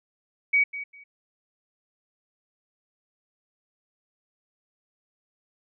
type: tone with echo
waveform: sine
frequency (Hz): 2261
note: C#7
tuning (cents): +34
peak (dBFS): -17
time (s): 0.53-0.64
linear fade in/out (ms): 10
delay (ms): 200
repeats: 2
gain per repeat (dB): -14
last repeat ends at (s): 1.04
effects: none